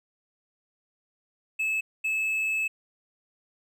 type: tone bursts at uneven times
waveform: triangle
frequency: 2602 Hz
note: E7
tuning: 23 cents flat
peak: -23 dBFS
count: 2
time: 1.59-1.81 / 2.04-2.68 s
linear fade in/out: 10 ms
effects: none